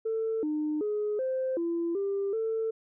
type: tone with pitch steps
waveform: sine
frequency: 445.9 / 303.7 / 419.6 / 521 / 338.2 / 396.7 / 446.3 Hz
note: A4 / D#4 / G#4 / C5 / E4 / G4 / A4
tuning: +23 / -42 / +18 / -7 / +44 / +21 / +25 cents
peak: -26 dBFS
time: 0.05-2.71 s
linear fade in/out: 10 ms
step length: 380 ms
effects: tanh soft clip ceiling -23 dBFS